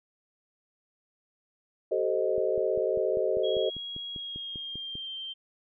sine chord, A half-diminished seventh, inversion third, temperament equal with one note detuned, 383 / 440 / 523.3 / 622.3 Hz, G4 / A4 / C5 / Eb5, -40 / 0 / 0 / 0 cents, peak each -30 dBFS, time 1.91-3.7 s, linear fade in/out 10 ms
click train, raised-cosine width 3 ms, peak -30 dBFS, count 14, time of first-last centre 2.38-4.954 s, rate 5.05 Hz
sine tone with pitch glide, 3300 to 3144 Hz, G#7 to G7, -12 to +4 cents, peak -35 dBFS, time 3.43-5.34 s, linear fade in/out 20 ms, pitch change -84 cents, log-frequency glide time 4.15-5.16 s
effects none

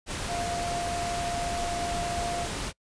sine tone in noise, 696 Hz, F5, 6 cents flat, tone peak -30 dBFS, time 0.27-2.48 s, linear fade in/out 50 ms, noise pink, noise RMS -33 dBFS, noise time 0.06-2.73 s, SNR 0 dB, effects noise-tail reverb RT60 0.1 s tail -26 dB re dry + resampled to 22050 Hz

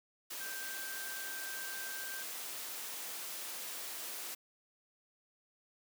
sine tone in noise, 1568 Hz, G6, in tune, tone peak -44 dBFS, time 0.4-2.23 s, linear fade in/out 10 ms, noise white, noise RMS -43 dBFS, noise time 0.3-4.35 s, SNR -4 dB, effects high-pass 300 Hz 12 dB/octave

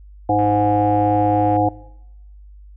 harmonic tone, 103.83 Hz, G#2, in tune, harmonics 1 / 3 / 5 / 7 / 8, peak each -23 / -20 / -22 / -17 / -22 dBFS, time 0.29-1.69 s, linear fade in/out 5 ms
click train, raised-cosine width 0.5 ms, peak -24 dBFS, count 149, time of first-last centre 0.39-1.565 s, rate 126 Hz
effects noise-tail reverb RT60 0.9 s tail -21 dB re dry + added 50 Hz sine -39 dBFS peak until 2.76 s

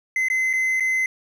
triangle tone with dropouts, 2052 Hz, C7, 34 cents flat, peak -17 dBFS, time 0.16-1.06 s, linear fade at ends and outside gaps 2 ms, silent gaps 0.285-0.3 / 0.531-0.535 / 0.799-0.805 s, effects none

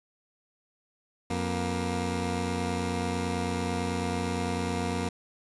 15% pulse tone pair together, 89 / 236.4 Hz, F2 / A#3, +33 / +24 cents, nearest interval octave + perfect fourth, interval 1691 cents, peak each -24 / -25 dBFS, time 1.3-5.09 s, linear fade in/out 5 ms, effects resampled to 24000 Hz

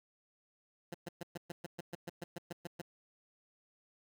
15% pulse tone bursts, 172.6 Hz, F3, 20 cents flat, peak -34 dBFS, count 14, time 0.92-2.816 s, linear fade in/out 5 ms, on 24 ms, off 120 ms, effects 12-bit

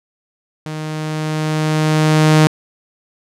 sawtooth tone with level ramp, 155.1 Hz, D#3, 5 cents flat, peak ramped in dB -20 to -3 dBFS, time 0.66-2.47 s, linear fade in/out 0 ms, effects low-pass 9000 Hz 12 dB/octave

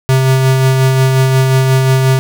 square tone with tremolo, 131.8 Hz, C3, 13 cents sharp, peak -7 dBFS, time 0.09-2.19 s, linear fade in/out 0 ms, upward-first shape sine, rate 5.6 Hz, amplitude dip 30%, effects none

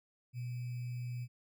sine tone with sample-and-hold, 122.6 Hz, B2, 12 cents flat, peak -37 dBFS, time 0.33-1.28 s, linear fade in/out 50 ms, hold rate 2450 Hz, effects none

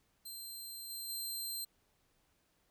15% pulse tone with level steps, 4140 Hz, C8, 19 cents flat, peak -38 / -35 / -32 dBFS, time 0.25-1.65 s, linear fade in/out 10 ms, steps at 0.89 / 1.08 s, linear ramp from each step 20 ms, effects pink hiss -75 dBFS RMS until 2.7 s

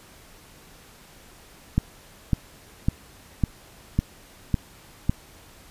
click train, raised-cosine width 5 ms, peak -7 dBFS, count 7, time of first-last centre 1.78-5.095 s, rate 1.81 Hz, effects pink hiss -50 dBFS RMS until 5.7 s + resampled to 32000 Hz

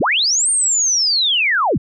sine linear two-way sweep, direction up then down, 61 to 8870 to 61 Hz, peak -13 dBFS, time 0-1.78 s, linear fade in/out 10 ms, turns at 0.5 s, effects none

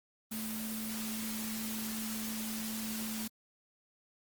sine tone in noise, 220 Hz, A3, in tune, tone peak -38 dBFS, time 0.31-3.28 s, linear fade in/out 10 ms, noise white, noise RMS -41 dBFS, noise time 0.31-3.28 s, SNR 0 dB, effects Opus 24 kbps

